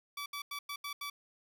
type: tone bursts at uneven times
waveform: 15% pulse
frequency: 1151 Hz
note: D6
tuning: 35 cents flat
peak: -32 dBFS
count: 6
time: 0.17-0.26 / 0.33-0.42 / 0.51-0.59 / 0.69-0.76 / 0.84-0.93 / 1.01-1.1 s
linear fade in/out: 5 ms
effects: none